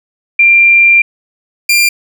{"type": "tone pair in turn", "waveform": ["sine", "sawtooth"], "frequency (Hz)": [2378, 2387], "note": ["D7", "D7"], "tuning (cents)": [21, 28], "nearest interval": "unison", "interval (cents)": 7, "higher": "second", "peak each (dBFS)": -3, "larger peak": "neither", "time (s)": [[0.39, 1.02], [1.69, 1.89]], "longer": "first", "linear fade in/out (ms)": 5, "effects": []}